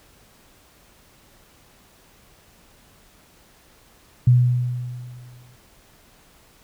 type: tone with exponential decay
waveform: sine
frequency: 123.47 Hz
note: B2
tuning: in tune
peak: -9 dBFS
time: 4.27-5.56 s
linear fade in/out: 5 ms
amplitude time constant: 280 ms
effects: pink hiss -54 dBFS RMS until 6.63 s